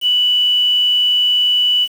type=tone with quantisation; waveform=sine; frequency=2963 Hz; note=F#7; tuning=2 cents sharp; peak=-11 dBFS; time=0.01-1.88 s; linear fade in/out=50 ms; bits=6; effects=none